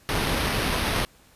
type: noise with sample-and-hold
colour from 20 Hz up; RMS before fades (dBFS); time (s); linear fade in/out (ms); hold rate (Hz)
pink; -25; 0.09-1.05; 0; 7350
effects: pink hiss -56 dBFS RMS until 1.35 s + resampled to 32000 Hz